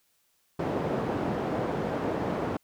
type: band-pass noise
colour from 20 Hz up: white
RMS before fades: -30 dBFS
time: 0.59-2.57 s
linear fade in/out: 5 ms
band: 100 to 570 Hz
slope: 12 dB/octave
effects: white hiss -70 dBFS RMS until 2.63 s